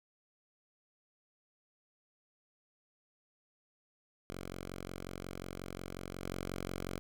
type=tone with level steps; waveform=5% pulse; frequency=45.56 Hz; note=F#1; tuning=26 cents flat; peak=-31 / -27 dBFS; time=4.3-6.99 s; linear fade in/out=0 ms; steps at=6.23 s; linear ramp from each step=5 ms; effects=none